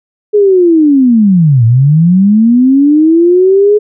sine linear two-way sweep, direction down then up, 424.2 to 110.8 to 424.2 Hz, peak -3 dBFS, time 0.33-3.79 s, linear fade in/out 20 ms, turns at 1.65 s, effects none

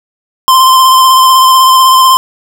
square tone with vibrato, 1042 Hz, C6, 7 cents flat, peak -3 dBFS, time 0.48-2.17 s, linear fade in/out 0 ms, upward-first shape sine, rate 16 Hz, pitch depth 22 cents each way, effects none

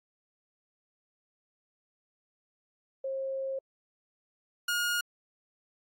sine / sawtooth tone pair in turn, 536 / 1430.9 Hz, C5 / F6, +42 / +42 cents, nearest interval octave + perfect fourth, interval 1700 cents, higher second, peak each -31 / -24 dBFS, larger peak second, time 3.04-3.59 / 4.68-5.01 s, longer first, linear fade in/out 5 ms, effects AAC 64 kbps

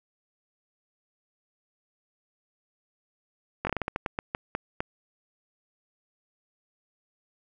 slowing click train, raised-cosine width 0.5 ms, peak -13 dBFS, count 13, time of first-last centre 3.65-4.805 s, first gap 20 ms, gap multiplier 1.26, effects none

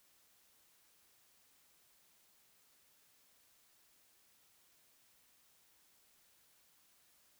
silence, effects white hiss -70 dBFS RMS until 7.39 s

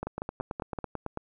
two click trains, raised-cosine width 1 ms, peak -19 / -19 dBFS, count 11 / 5, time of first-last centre 0.07-1.174 / 0.03-0.788 s, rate 9.06 / 5.28 Hz, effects none

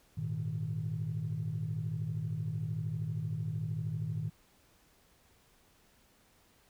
sine chord, Ab suspended second, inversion none, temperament just, 103.83 / 116.8 / 155.74 Hz, Ab2 / Bb2 / Eb3, 0 / +4 / +2 cents, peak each -38 / -37 / -35 dBFS, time 0.17-4.3 s, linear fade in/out 10 ms, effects tanh soft clip ceiling -26 dBFS + pink hiss -66 dBFS RMS until 6.69 s

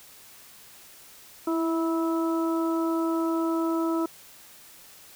harmonic tone with a mistuned harmonic, 326.4 Hz, E4, 17 cents flat, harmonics 1 / 2 / 3 / 4, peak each -24 / -34 / -35 / -34 dBFS, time 1.47-4.06 s, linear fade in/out 5 ms, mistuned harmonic 1, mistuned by +19 cents, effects white hiss -50 dBFS RMS until 5.15 s

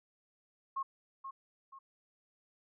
sine tone with echo, 1081 Hz, C#6, 44 cents flat, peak -33 dBFS, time 0.76-0.83 s, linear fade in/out 10 ms, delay 480 ms, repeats 2, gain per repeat -8 dB, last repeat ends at 1.79 s, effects none

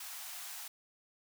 white high-pass noise, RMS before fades -45 dBFS, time 0-0.68 s, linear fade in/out 5 ms, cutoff 650 Hz, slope 96 dB/octave, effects none

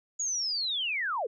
sine linear sweep, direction down, 6840 to 392 Hz, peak -28 dBFS, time 0.19-1.27 s, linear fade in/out 10 ms, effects none

